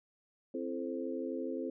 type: harmonic tone with a mistuned harmonic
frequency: 87.31 Hz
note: F2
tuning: in tune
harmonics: 3 / 4 / 5 / 6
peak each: -39 / -40 / -41 / -42 dBFS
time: 0.54-1.7 s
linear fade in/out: 5 ms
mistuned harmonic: 4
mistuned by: -78 cents
effects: none